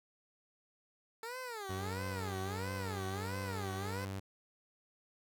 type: tone with vibrato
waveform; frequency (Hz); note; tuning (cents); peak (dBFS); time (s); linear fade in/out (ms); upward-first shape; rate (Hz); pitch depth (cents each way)
15% pulse; 440; A4; 0; -35; 1.23-4.05; 2; sine; 1.5; 270
type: tone with pitch glide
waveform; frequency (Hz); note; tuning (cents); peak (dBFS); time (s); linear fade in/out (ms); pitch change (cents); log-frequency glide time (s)
sawtooth; 94.6 to 97.04; F#2 to G2; +39 to -17; -35; 1.69-4.2; 10; +44; 2.21-4.03
effects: none